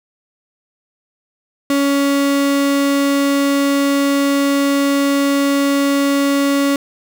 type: tone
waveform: 35% pulse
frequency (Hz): 280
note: C#4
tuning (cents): +18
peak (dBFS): -11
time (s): 1.7-6.76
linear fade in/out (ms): 2
effects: none